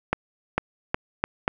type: accelerating click train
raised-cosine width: 0.5 ms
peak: -6 dBFS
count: 5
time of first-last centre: 0.13-1.479 s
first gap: 450 ms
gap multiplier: 0.81
effects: none